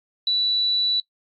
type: tone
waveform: sine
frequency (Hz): 3951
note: B7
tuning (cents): 0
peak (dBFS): -18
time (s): 0.27-1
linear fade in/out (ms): 2
effects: noise-tail reverb RT60 0.1 s tail -20 dB re dry + Opus 48 kbps